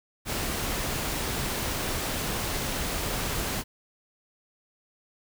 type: noise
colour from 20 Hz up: pink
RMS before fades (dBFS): -30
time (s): 0.25-3.64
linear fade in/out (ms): 50
effects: none